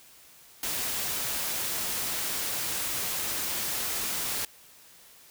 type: noise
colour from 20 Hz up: white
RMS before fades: -31 dBFS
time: 0.63-4.45 s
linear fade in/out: 2 ms
effects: white hiss -54 dBFS RMS until 5.3 s